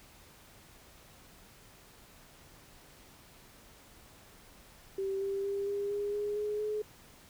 sine tone with pitch steps, 388.5 / 393.5 / 398.5 / 403.6 / 408.8 / 414 / 419.3 / 424.6 Hz, G4 / G4 / G4 / G#4 / G#4 / G#4 / G#4 / G#4, -16 / +7 / +28 / -49 / -27 / -5 / +17 / +38 cents, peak -31 dBFS, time 4.98-6.82 s, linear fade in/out 5 ms, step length 230 ms, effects pink hiss -57 dBFS RMS until 7.29 s

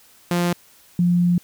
sawtooth / sine tone pair in turn, 174.61 / 175.57 Hz, F3 / F3, 0 / +9 cents, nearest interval unison, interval 9 cents, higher second, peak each -14 dBFS, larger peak neither, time 0.31-0.53 / 0.99-1.38 s, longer second, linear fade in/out 2 ms, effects white hiss -52 dBFS RMS until 1.43 s

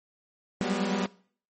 sawtooth tone cluster, 184.1 / 194.1 / 203 / 242.9 Hz, F#3 / G3 / G#3 / B3, -8 / -17 / -39 / -29 cents, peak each -28 dBFS, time 0.61-1.06 s, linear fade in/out 0 ms, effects noise-tail reverb RT60 0.5 s tail -21 dB re dry + MP3 32 kbps

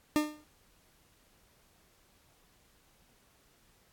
40% pulse tone with exponential decay, 301.9 Hz, D4, 48 cents sharp, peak -21 dBFS, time 0.16-0.44 s, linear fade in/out 0 ms, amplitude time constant 60 ms, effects pink hiss -66 dBFS RMS until 3.92 s + AAC 64 kbps

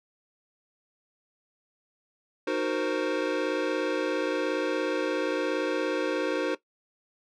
square chord, C half-diminished seventh, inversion first, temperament equal with one note detuned, 309 / 370 / 466.2 / 523.3 Hz, Eb4 / Gb4 / Bb4 / C5, -12 / 0 / 0 / 0 cents, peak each -32 dBFS, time 2.47-6.55 s, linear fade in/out 5 ms, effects noise-tail reverb RT60 0.1 s tail -17 dB re dry + low-pass 4000 Hz 12 dB/octave

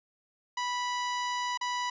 sawtooth tone with dropouts, 984 Hz, B5, 7 cents flat, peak -26 dBFS, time 0.57-1.9 s, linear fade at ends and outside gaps 5 ms, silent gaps 1.575-1.611 s, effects resampled to 16000 Hz + 11-bit

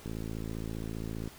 click train, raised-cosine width 3 ms, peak -25 dBFS, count 68, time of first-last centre 0.06-1.276 s, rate 55.1 Hz, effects pink hiss -52 dBFS RMS until 1.38 s

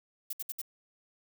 violet noise bursts, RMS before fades -36 dBFS, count 4, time 0.3-0.616 s, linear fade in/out 5 ms, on 31 ms, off 64 ms, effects none

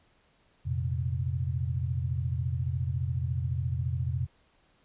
sine chord, F suspended fourth, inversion none, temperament equal, 87.31 / 116.54 / 130.81 Hz, F2 / Bb2 / C3, 0 / 0 / 0 cents, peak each -31 / -34 / -31 dBFS, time 0.65-4.27 s, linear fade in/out 20 ms, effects pink hiss -66 dBFS RMS until 4.84 s + resampled to 8000 Hz

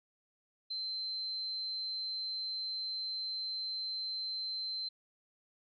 sine tone, 4100 Hz, C8, 36 cents flat, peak -35 dBFS, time 0.7-4.89 s, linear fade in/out 10 ms, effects MP3 48 kbps

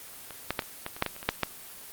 clicks, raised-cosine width 0.3 ms, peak -24 / -10 / -10 / -26 / -16 / -24 / -7 / -12 / -27 / -23 / -6 / -8 dBFS, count 12, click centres 0.307 / 0.506 / 0.592 / 0.622 / 0.864 / 0.965 / 1.024 / 1.063 / 1.164 / 1.229 / 1.29 / 1.433 s, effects white hiss -45 dBFS RMS until 1.92 s + Opus 24 kbps

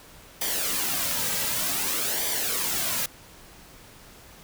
white noise with flanger, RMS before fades -27 dBFS, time 0.41-3.06 s, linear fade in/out 5 ms, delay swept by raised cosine 0.74 to 2.84 ms, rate 0.54 Hz, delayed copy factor -0.6, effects pink hiss -49 dBFS RMS until 4.43 s

